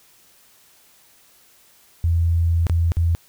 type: tone with dropouts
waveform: sine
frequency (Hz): 84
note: E2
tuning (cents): +33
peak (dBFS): -15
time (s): 2.04-3.15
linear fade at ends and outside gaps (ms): 0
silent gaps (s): 2.668-2.697 / 2.919-2.969
effects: white hiss -54 dBFS RMS until 3.28 s